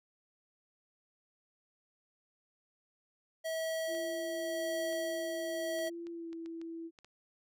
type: tone with tremolo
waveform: square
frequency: 646 Hz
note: E5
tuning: 35 cents flat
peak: -34 dBFS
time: 3.44-5.9 s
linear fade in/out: 20 ms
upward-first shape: sine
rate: 0.9 Hz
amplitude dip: 30%
type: tone with pitch glide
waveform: sine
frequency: 339.3 to 330.6 Hz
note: F4 to E4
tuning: -50 to +5 cents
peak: -40 dBFS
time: 3.87-6.91 s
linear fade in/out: 50 ms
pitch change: -45 cents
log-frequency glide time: 6.1-6.31 s
type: clicks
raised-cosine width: 0.2 ms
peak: -38 dBFS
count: 10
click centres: 3.95 / 4.928 / 5.789 / 5.873 / 6.069 / 6.33 / 6.46 / 6.615 / 6.988 / 7.046 s
effects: none